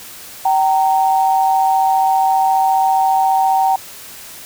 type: tone pair together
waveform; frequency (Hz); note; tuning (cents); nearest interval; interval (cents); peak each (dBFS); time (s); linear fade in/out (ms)
sine; 770 / 924.7; G5 / A#5; -31 / -14; minor third; 317; -12 / -17; 0.45-3.76; 5
effects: white hiss -35 dBFS RMS until 4.45 s